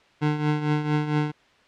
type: tone with tremolo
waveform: 25% pulse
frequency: 150.3 Hz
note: D3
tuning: 40 cents sharp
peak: -15 dBFS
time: 0.21-1.32 s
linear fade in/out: 20 ms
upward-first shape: triangle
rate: 4.4 Hz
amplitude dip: 70%
effects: white hiss -57 dBFS RMS until 1.67 s + low-pass 3000 Hz 12 dB/octave